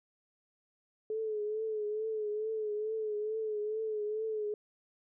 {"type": "tone with vibrato", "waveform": "sine", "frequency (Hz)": 430, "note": "A4", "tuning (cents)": -40, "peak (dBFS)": -32, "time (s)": [1.1, 4.54], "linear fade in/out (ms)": 2, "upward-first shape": "triangle", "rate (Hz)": 2.3, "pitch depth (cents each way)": 60, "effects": []}